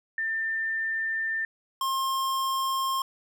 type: tone pair in turn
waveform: sine / square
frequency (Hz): 1793 / 1066.1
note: A6 / C6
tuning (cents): +32 / +32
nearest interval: major sixth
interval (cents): 900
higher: first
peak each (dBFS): -26 / -26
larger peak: neither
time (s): 0.18-1.45 / 1.81-3.02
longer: first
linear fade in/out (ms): 2
effects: none